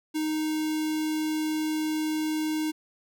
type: tone with notch filter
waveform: square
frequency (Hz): 310.4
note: D#4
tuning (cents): -4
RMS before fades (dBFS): -28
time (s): 0.14-2.72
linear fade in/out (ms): 20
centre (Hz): 1200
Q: 1.2
effects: none